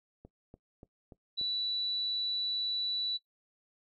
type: click train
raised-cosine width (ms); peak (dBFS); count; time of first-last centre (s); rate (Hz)
2; -36; 5; 0.25-1.413; 3.44
type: tone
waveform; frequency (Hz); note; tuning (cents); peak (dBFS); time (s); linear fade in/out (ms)
sine; 3951; B7; 0; -30; 1.37-3.18; 20
effects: noise-tail reverb RT60 0.1 s tail -18 dB re dry

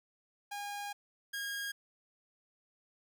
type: tone pair in turn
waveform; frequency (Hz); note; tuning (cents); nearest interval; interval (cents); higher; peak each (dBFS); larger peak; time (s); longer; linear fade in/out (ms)
sawtooth; 815 / 1630; G#5 / G#6; -33 / -33; octave; 1200; second; -35 / -33; second; 0.51-0.93 / 1.33-1.72; first; 10
effects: none

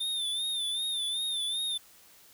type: tone with vibrato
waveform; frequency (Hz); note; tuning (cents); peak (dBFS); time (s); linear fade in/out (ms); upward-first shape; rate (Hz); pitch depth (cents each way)
square; 3593; A7; +36; -30; 0-1.78; 10; sine; 2.6; 69
effects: white hiss -57 dBFS RMS until 2.33 s

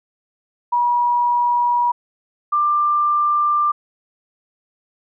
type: tone pair in turn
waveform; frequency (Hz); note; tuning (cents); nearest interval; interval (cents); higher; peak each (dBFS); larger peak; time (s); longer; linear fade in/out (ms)
sine; 964 / 1187.4; B5 / D6; -42 / +19; major third; 361; second; -14; neither; 0.72-1.92 / 2.52-3.72; neither; 10
effects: none

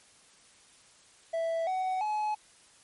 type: tone with pitch steps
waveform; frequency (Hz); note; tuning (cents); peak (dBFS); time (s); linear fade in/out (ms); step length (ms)
triangle; 659.3 / 748.6 / 850.1; E5 / F#5 / G#5; 0 / +20 / +40; -26; 1.33-2.35; 10; 340
effects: white hiss -59 dBFS RMS until 2.83 s + MP3 48 kbps

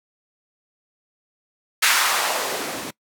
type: noise with band-pass filter sweep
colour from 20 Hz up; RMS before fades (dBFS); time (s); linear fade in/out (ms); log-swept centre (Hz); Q
blue; -22; 1.82-2.91; 10; 1700 to 210; 1.3
effects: noise-tail reverb RT60 0.1 s tail -22 dB re dry

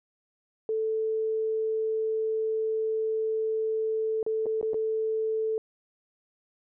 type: tone with dropouts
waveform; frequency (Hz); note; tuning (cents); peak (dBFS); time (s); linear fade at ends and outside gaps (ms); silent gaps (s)
sine; 440; A4; 0; -25; 0.69-5.58; 1; 4.229-4.264 / 4.458-4.465 / 4.613-4.628 / 4.734-4.743
effects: none

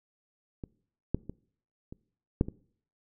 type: clicks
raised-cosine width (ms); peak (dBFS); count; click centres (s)
3; -25 / -13 / -25 / -29 / -10 / -24; 6; 0.638 / 1.146 / 1.296 / 1.925 / 2.411 / 2.485
effects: noise-tail reverb RT60 0.6 s tail -23 dB re dry

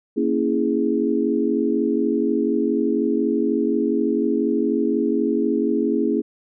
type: chord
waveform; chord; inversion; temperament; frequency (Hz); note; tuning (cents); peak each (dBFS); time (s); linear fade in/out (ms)
sine; A# half-diminished seventh; none; equal; 233.1 / 277.2 / 329.6 / 415.3; A#3 / C#4 / E4 / G#4; 0 / 0 / 0 / 0; -23; 0.16-6.22; 20
effects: none

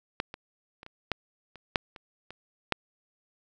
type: clicks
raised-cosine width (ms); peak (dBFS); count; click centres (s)
0.3; -12 / -23 / -29 / -28 / -11 / -30 / -7 / -28 / -26 / -8; 10; 0.201 / 0.341 / 0.831 / 0.864 / 1.117 / 1.557 / 1.758 / 1.962 / 2.306 / 2.723
effects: none

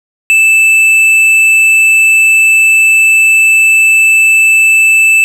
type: tone with tanh clipping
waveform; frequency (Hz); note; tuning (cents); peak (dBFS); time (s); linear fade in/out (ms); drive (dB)
sine; 2637; E7; 0; -5; 0.3-5.24; 0; 8
effects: none

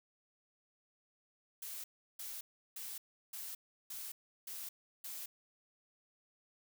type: noise bursts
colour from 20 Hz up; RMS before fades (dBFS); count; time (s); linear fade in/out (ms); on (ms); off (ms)
blue; -45; 7; 1.62-5.26; 5; 220; 350
effects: none

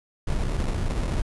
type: noise with sample-and-hold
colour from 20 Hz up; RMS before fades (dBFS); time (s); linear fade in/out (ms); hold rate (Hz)
brown; -25; 0.27-1.22; 10; 1575
effects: resampled to 24000 Hz

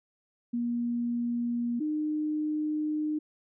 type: tone pair in turn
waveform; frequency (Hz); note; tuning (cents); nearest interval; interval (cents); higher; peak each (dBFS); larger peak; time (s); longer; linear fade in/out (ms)
sine; 238.2 / 304.6; A#3 / D#4; +38 / -37; major third; 425; second; -27; neither; 0.53-1.8 / 1.8-3.19; second; 10
effects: none

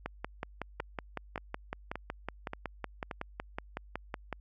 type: two click trains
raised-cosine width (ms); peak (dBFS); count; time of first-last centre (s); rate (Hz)
0.5; -20 / -22; 24 / 5; 0.06-4.327 / 0.8-3.112; 5.39 / 1.73
effects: added 50 Hz sine -51 dBFS peak until 4.4 s

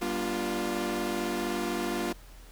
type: chord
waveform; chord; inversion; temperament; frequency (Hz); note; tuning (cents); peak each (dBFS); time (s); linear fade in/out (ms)
sawtooth; G dominant seventh; none; equal with one note detuned; 196 / 240.9 / 293.7 / 349.2; G3 / B3 / D4 / F4; 0 / -43 / 0 / 0; -33 / -31 / -33 / -28; 0.01-2.13; 10
effects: added 42 Hz sine -48 dBFS peak until 2.51 s + pink hiss -55 dBFS RMS until 2.51 s

